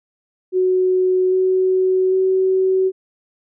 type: tone with pitch steps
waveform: sine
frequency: 370 / 373.7 / 377.3 Hz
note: F#4 / F#4 / F#4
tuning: 0 / +17 / +34 cents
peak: -13 dBFS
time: 0.52-2.92 s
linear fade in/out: 50 ms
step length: 800 ms
effects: none